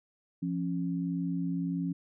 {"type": "tone pair together", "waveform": "sine", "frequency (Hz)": [172.8, 274.3], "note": ["F3", "C#4"], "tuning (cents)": [-18, -18], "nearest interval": "minor sixth", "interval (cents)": 800, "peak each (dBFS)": [-31, -33], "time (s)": [0.42, 1.93], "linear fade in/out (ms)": 10, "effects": []}